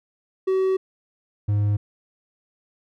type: tone pair in turn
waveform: triangle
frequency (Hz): 379.1 / 103.29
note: F#4 / G#2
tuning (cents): +42 / -9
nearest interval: octave + major seventh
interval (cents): 2251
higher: first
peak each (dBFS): -16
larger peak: neither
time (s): 0.47-0.77 / 1.48-1.77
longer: first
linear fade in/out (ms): 10
effects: none